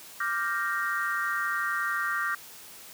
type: chord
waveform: sine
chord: G minor seventh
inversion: second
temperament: equal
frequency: 1174.7 / 1396.9 / 1568 / 1864.7 Hz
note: D6 / F6 / G6 / Bb6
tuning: 0 / 0 / 0 / 0 cents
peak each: -32 dBFS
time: 0.2-2.35 s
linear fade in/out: 5 ms
effects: white hiss -47 dBFS RMS until 2.93 s + high-pass 80 Hz 12 dB/octave